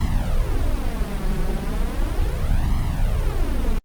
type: noise with flanger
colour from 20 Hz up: brown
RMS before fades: -20 dBFS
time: 0-3.79 s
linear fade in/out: 10 ms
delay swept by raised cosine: 0.97 to 5.37 ms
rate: 0.36 Hz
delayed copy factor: +0.85
effects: Opus 48 kbps